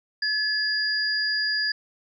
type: tone pair together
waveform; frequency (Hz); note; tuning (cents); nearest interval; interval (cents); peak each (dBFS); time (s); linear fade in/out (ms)
sine; 1713 / 4845; A6 / D#8; -47 / -47; octave + tritone; 1800; -25; 0.22-1.72; 5
effects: none